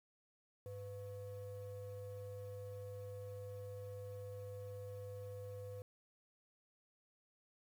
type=ring-modulated tone; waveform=triangle; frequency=300.9 Hz; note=D4; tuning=42 cents sharp; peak=-40 dBFS; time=0.66-5.82 s; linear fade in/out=0 ms; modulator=200 Hz; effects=tanh soft clip ceiling -36 dBFS + 11-bit